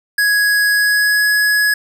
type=tone with pitch glide; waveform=square; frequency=1666 to 1681.5 Hz; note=G#6 to G#6; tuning=+5 to +21 cents; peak=-12 dBFS; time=0.18-1.74 s; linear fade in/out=5 ms; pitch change=+16 cents; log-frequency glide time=0.71-1.28 s; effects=none